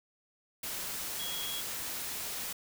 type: tone in noise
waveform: sine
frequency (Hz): 3322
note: G#7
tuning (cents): 0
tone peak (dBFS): -38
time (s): 1.19-1.61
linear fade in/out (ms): 5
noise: white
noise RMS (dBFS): -38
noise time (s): 0.63-2.53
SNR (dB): -3
effects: none